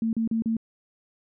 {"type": "tone bursts", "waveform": "sine", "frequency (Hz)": 225.6, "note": "A3", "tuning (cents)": 44, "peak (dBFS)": -22, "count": 4, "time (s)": [0.02, 0.568], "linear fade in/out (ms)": 2, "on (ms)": 110, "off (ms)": 36, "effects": []}